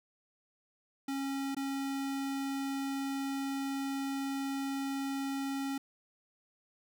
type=tone with dropouts; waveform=square; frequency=273.6 Hz; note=C#4; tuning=23 cents flat; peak=-34 dBFS; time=1.08-5.78 s; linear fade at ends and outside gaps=5 ms; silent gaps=1.548-1.566 s; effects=none